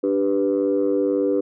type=chord; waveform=sine; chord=G major; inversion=second; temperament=equal; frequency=293.7 / 392 / 493.9 Hz; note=D4 / G4 / B4; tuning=0 / 0 / 0 cents; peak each=-21 dBFS; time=0.03-1.41 s; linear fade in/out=10 ms; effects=tanh soft clip ceiling -11 dBFS